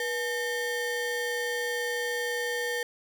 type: ring-modulated tone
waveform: square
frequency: 667 Hz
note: E5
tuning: 20 cents sharp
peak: -26 dBFS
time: 0-2.83 s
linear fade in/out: 2 ms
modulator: 1150 Hz
effects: none